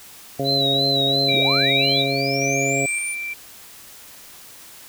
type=harmonic tone; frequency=137.4 Hz; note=C#3; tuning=15 cents flat; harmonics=1 / 2 / 3 / 4 / 5; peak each=-27 / -27 / -27 / -27 / -27 dBFS; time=0.39-2.86 s; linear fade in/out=5 ms
type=tone with vibrato; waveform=sine; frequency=3932 Hz; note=B7; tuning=8 cents flat; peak=-18 dBFS; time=0.44-2.06 s; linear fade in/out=50 ms; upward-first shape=sine; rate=2.9 Hz; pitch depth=72 cents each way
type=tone with tremolo; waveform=sine; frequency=2349 Hz; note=D7; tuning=in tune; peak=-22 dBFS; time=1.28-3.34 s; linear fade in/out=10 ms; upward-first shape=square; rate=0.88 Hz; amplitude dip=35%
type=linear sweep; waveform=sine; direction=up; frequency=35.1 to 9510 Hz; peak=-26 dBFS; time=1.31-3.16 s; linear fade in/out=50 ms
effects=white hiss -43 dBFS RMS until 4.88 s